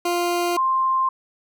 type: tone pair in turn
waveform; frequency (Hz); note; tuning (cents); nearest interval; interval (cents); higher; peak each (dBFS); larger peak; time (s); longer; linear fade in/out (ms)
20% pulse / sine; 349.2 / 1051.3; F4 / C6; 0 / +8; octave + perfect fifth; 1908; second; -15 / -17; first; 0.05-0.57 / 0.57-1.09; neither; 5
effects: none

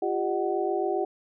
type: tone cluster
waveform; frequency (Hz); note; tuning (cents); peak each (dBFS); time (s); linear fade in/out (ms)
sine; 349.3 / 396.7 / 609 / 749; F4 / G4 / D#5 / F#5; 0 / +21 / -37 / +21; -29 / -28 / -34 / -30; 0.02-1.05; 5
effects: none

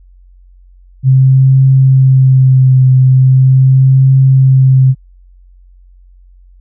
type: tone with vibrato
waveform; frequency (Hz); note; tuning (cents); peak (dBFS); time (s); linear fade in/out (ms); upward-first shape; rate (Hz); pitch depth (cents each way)
sine; 131.5; C3; +9; -3; 1.03-4.95; 50; triangle; 0.4; 26
effects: added 45 Hz sine -38 dBFS peak until 6.6 s

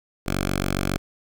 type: tone with notch filter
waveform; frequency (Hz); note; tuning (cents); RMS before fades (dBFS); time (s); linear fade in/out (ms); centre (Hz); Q
5% pulse; 47.24; F#1; +37; -25; 0.26-0.98; 10; 460; 1.9
effects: none

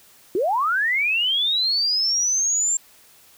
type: linear sweep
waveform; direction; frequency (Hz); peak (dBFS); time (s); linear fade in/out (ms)
sine; up; 330 to 7410; -18; 0.35-2.77; 2
effects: white hiss -52 dBFS RMS until 3.37 s

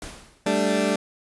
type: noise with exponential decay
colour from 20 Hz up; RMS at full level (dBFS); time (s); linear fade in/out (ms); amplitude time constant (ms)
pink; -34; 0.02-0.62; 1; 130
type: chord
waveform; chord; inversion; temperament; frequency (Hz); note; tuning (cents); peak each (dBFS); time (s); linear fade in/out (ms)
20% pulse; G suspended second; none; equal; 196 / 220 / 293.7; G3 / A3 / D4; 0 / 0 / 0; -20; 0.46-0.96; 5
effects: resampled to 24000 Hz

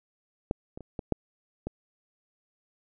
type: clicks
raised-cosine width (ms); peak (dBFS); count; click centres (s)
2; -13 / -26 / -30 / -20 / -11 / -19; 6; 0.511 / 0.775 / 0.807 / 0.992 / 1.123 / 1.67
effects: none

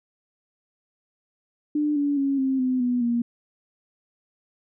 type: tone with pitch steps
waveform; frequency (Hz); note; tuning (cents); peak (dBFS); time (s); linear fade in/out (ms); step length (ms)
sine; 297.8 / 286.7 / 275.9 / 265.6 / 255.7 / 246.1 / 236.9; D4 / D4 / C#4 / C4 / C4 / B3 / A#3; +24 / -42 / -8 / +26 / -40 / -6 / +28; -20; 1.75-3.22; 5; 210
effects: none

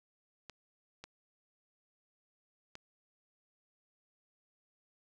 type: clicks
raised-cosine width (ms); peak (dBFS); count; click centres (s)
0.2; -29; 3; 0.497 / 1.04 / 2.754
effects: none

